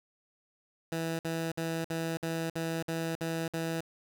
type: tone bursts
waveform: 15% pulse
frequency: 164 Hz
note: E3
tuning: 9 cents flat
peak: -25 dBFS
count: 9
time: 0.92-3.806 s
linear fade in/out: 2 ms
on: 270 ms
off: 57 ms
effects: none